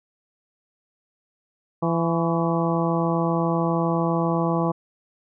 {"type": "harmonic tone with a mistuned harmonic", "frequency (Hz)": 167.5, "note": "E3", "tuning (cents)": 28, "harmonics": [1, 2, 3, 4, 5, 6, 7], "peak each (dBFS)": [-23, -26, -28, -29, -30, -31, -31], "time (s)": [1.82, 4.72], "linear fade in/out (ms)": 10, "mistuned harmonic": 7, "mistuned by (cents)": -59, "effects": []}